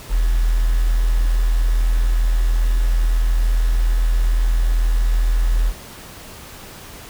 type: tone with quantisation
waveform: sine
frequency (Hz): 41.17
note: E1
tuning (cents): -1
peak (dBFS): -13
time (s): 0.09-5.73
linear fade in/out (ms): 50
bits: 6
effects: pink hiss -38 dBFS RMS until 7.09 s